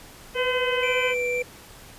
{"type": "harmonic tone", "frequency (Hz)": 510, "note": "C5", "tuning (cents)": -44, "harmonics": [1, 2, 3, 4, 5, 6], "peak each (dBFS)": [-31, -31, -31, -31, -31, -31], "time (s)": [0.34, 1.15], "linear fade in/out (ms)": 50}
{"type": "tone with vibrato", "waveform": "sine", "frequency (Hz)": 493.9, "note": "B4", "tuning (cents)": 0, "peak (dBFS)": -25, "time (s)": [0.35, 1.43], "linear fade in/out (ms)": 10, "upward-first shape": "triangle", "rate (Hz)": 1.9, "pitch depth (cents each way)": 16}
{"type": "tone", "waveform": "triangle", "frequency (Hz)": 2349, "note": "D7", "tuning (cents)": 0, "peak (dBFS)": -25, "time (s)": [0.83, 1.42], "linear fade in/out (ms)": 2}
{"effects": ["pink hiss -46 dBFS RMS until 1.98 s", "resampled to 32000 Hz"]}